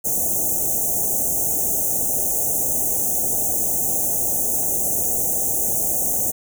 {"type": "band-stop noise", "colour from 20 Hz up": "white", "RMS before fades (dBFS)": -21, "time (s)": [0.04, 6.32], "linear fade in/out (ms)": 20, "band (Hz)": [820, 6100], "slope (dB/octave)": 96, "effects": []}